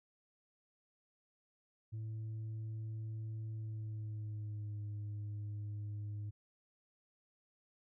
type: tone with pitch glide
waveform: sine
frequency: 110 to 104.07 Hz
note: A2 to G#2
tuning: 0 to +4 cents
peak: -37 dBFS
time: 1.92-6.31 s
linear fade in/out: 20 ms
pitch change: -96 cents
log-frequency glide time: 3.53-4.81 s
effects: tanh soft clip ceiling -39 dBFS